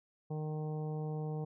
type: harmonic tone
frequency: 153.7 Hz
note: D#3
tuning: 21 cents flat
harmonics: 1 / 2 / 3 / 4 / 5 / 6 / 7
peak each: -36 / -49 / -43 / -54 / -49 / -58 / -61 dBFS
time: 0.3-1.45 s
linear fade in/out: 10 ms
effects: none